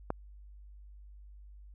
click, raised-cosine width 1 ms, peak -17 dBFS, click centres 0.104 s, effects added 50 Hz sine -49 dBFS peak until 1.74 s

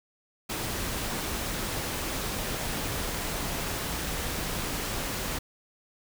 pink noise, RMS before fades -32 dBFS, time 0.49-5.39 s, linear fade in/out 10 ms, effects none

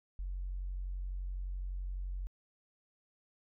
sine tone, 45.89 Hz, F#1, 14 cents flat, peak -35 dBFS, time 0.19-2.27 s, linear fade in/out 0 ms, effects tanh soft clip ceiling -31 dBFS

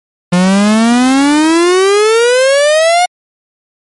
45% pulse exponential sweep, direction up, 174.61 to 729 Hz, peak -6 dBFS, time 0.32-3.06 s, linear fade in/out 10 ms, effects MP3 48 kbps

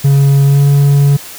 triangle tone with pitch glide, 139.2 to 141.72 Hz, C#3 to C#3, +8 to +39 cents, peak -3 dBFS, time 0.04-1.17 s, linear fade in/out 10 ms, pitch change +31 cents, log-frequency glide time 0.43-0.65 s, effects white hiss -30 dBFS RMS until 1.38 s

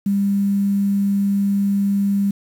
sine tone with quantisation, 199.6 Hz, G3, 32 cents sharp, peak -15 dBFS, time 0.06-2.31 s, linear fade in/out 5 ms, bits 7, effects none

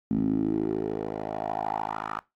10% pulse tone with band-pass filter sweep, 53.4 Hz, G#1, 49 cents sharp, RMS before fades -29 dBFS, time 0.11-2.19 s, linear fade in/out 0 ms, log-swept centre 230 to 1200 Hz, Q 4.8, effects noise-tail reverb RT60 0.2 s tail -19 dB re dry + AAC 48 kbps

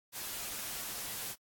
white noise with comb filter, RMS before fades -40 dBFS, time 0.12-1.36 s, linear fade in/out 50 ms, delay 12 ms, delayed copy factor -0.5, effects AAC 64 kbps

